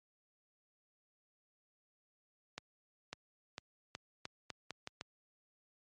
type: accelerating click train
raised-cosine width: 0.2 ms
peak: -24 dBFS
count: 9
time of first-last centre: 2.58-5.011 s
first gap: 550 ms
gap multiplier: 0.82
effects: high-pass 80 Hz 12 dB/octave + MP3 48 kbps